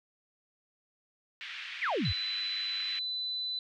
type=band-pass noise; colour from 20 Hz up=pink; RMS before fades=-42 dBFS; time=1.41-2.99 s; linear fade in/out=0 ms; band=1900 to 3400 Hz; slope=24 dB/octave
type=exponential sweep; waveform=sine; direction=down; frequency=2637 to 68.6 Hz; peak=-28 dBFS; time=1.81-2.13 s; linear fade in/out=20 ms
type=tone; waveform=sine; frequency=4000 Hz; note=B7; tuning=21 cents sharp; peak=-32 dBFS; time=2.05-3.59 s; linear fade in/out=2 ms
effects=none